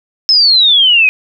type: exponential sweep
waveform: sine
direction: down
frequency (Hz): 5274 to 2470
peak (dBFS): -5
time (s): 0.29-1.09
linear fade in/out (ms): 0
effects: none